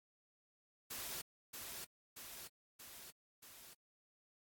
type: noise with echo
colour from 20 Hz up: white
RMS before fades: -45 dBFS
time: 0.9-1.22 s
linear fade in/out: 10 ms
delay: 630 ms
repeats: 4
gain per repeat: -3 dB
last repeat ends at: 3.74 s
effects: AAC 64 kbps